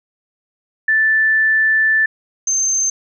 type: tone pair in turn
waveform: sine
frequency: 1760 / 6283 Hz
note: A6 / G8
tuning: 0 / +3 cents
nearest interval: octave + minor seventh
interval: 2203 cents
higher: second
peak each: -11 / -14 dBFS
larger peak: first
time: 0.88-2.06 / 2.47-2.9 s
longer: first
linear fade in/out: 5 ms
effects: none

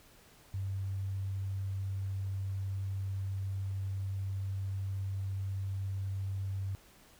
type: tone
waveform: sine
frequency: 97 Hz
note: G2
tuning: 18 cents flat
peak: -33 dBFS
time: 0.54-6.75 s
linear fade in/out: 0 ms
effects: pink hiss -60 dBFS RMS until 7.19 s

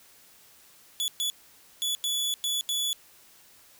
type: tone bursts at uneven times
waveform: sawtooth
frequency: 3428 Hz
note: A7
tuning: 46 cents flat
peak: -23 dBFS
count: 6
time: 1-1.08 / 1.2-1.3 / 1.82-1.95 / 2.04-2.34 / 2.44-2.61 / 2.69-2.93 s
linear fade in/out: 0 ms
effects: white hiss -56 dBFS RMS until 3.79 s

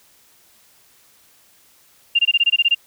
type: tone bursts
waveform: sine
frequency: 2794 Hz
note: F7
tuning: in tune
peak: -11 dBFS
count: 10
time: 2.15-2.749 s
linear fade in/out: 10 ms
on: 41 ms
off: 21 ms
effects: white hiss -54 dBFS RMS until 2.86 s

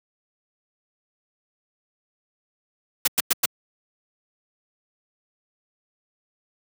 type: noise bursts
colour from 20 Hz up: white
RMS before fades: -19 dBFS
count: 4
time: 3.05-3.458 s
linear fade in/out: 5 ms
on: 27 ms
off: 100 ms
effects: high-pass 150 Hz 12 dB/octave

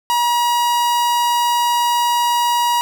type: tone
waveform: 45% pulse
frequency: 958 Hz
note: A#5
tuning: 47 cents sharp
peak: -14 dBFS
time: 0.1-2.81 s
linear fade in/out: 0 ms
effects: none

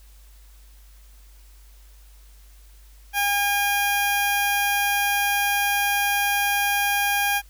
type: tone with notch filter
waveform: 10% pulse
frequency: 810 Hz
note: G#5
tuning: 43 cents flat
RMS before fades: -22 dBFS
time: 3.13-7.42 s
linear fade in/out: 50 ms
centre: 4200 Hz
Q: 1.3
effects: added 50 Hz sine -46 dBFS peak until 7.49 s + white hiss -57 dBFS RMS until 7.49 s

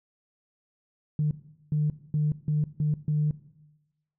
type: tone bursts at uneven times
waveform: sine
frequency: 150.6 Hz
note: D3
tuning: 44 cents sharp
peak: -21 dBFS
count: 6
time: 1.19-1.31 / 1.72-1.9 / 2.14-2.32 / 2.48-2.64 / 2.8-2.94 / 3.08-3.31 s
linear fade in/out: 2 ms
effects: noise-tail reverb RT60 1.0 s tail -17 dB re dry + tanh soft clip ceiling -17 dBFS

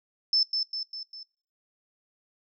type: tone with echo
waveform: sine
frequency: 5274 Hz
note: E8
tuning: in tune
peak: -20 dBFS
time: 0.33-0.43 s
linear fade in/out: 2 ms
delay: 200 ms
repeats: 4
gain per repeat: -5 dB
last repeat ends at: 1.23 s
effects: noise-tail reverb RT60 0.4 s tail -21 dB re dry

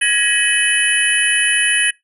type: tone cluster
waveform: sine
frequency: 1671 / 1905 / 2548 / 2991 / 10000 Hz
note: G#6 / A#6 / D#7 / F#7 / D#9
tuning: +10 / +37 / +41 / +18 / +8 cents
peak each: -19 dBFS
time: 0.01-1.91 s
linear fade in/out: 10 ms
effects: noise-tail reverb RT60 0.2 s tail -24 dB re dry + tanh soft clip ceiling -1 dBFS

